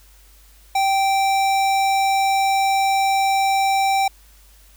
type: tone with notch filter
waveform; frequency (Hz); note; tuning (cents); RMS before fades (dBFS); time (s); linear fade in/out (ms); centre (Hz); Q
square; 780; G5; -9; -18; 0.75-4.08; 5; 12000; 1.4
effects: added 50 Hz sine -48 dBFS peak until 4.76 s + white hiss -53 dBFS RMS until 4.76 s